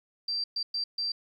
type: tone bursts at uneven times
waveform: sine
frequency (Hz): 4699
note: D8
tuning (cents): 0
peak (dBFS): -28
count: 4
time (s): 0.28-0.44 / 0.56-0.63 / 0.74-0.84 / 0.98-1.12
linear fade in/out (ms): 5
effects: 11-bit